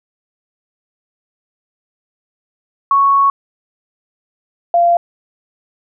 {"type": "tone pair in turn", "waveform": "sine", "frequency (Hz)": [1108.7, 690.1], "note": ["C#6", "F5"], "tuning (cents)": [0, -21], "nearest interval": "minor sixth", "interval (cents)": 821, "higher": "first", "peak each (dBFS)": -8, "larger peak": "neither", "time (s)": [[2.91, 3.3], [4.74, 4.97]], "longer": "first", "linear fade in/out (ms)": 2, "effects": []}